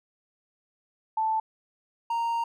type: tone pair in turn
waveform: sine / triangle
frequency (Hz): 880 / 928.5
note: A5 / A#5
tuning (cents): 0 / -7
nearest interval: minor second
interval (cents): 93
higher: second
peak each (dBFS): -23 / -23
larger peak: neither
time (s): 1.17-1.4 / 2.1-2.44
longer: second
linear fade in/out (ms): 5
effects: none